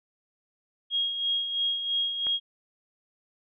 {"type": "tone with tremolo", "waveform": "sine", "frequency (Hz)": 3272, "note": "G#7", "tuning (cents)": -26, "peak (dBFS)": -23, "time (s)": [0.9, 2.4], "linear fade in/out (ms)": 50, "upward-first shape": "sine", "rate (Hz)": 3, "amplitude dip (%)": 55}
{"type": "click", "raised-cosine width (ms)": 0.5, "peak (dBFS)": -25, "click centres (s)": 2.268}
{"effects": []}